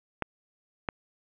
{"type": "clicks", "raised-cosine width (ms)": 0.5, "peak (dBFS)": -13, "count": 2, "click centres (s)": [0.223, 0.888], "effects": ["resampled to 8000 Hz", "7-bit"]}